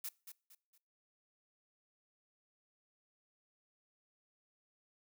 blue noise with echo, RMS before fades -42 dBFS, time 0.04-0.09 s, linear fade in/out 5 ms, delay 230 ms, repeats 3, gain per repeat -9 dB, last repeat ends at 0.78 s, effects noise-tail reverb RT60 0.4 s tail -23 dB re dry

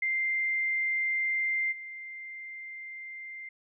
sine tone with level steps, 2093 Hz, C7, in tune, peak -26 / -39 dBFS, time 0.02-3.49 s, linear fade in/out 5 ms, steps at 1.71 s, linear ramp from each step 20 ms, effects none

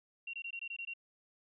sine tone bursts, 2750 Hz, F7, 27 cents flat, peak -39 dBFS, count 8, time 0.27-0.937 s, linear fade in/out 5 ms, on 65 ms, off 21 ms, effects none

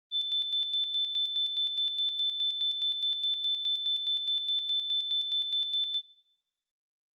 sine tone with tremolo, 3526 Hz, A7, 3 cents sharp, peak -25 dBFS, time 0.11-6.02 s, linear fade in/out 50 ms, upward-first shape square, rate 4.8 Hz, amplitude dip 50%, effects noise-tail reverb RT60 0.8 s tail -18 dB re dry + Opus 32 kbps

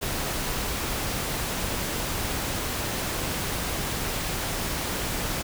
pink noise, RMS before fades -29 dBFS, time 0.01-5.43 s, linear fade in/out 20 ms, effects none

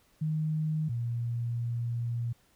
sine tone pair in turn, 155.56 / 118.28 Hz, D#3 / A#2, 0 / +26 cents, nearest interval perfect fourth, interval 474 cents, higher first, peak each -27 / -29 dBFS, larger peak first, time 0.21-0.89 / 0.89-2.33 s, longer second, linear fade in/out 10 ms, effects pink hiss -66 dBFS RMS until 2.55 s

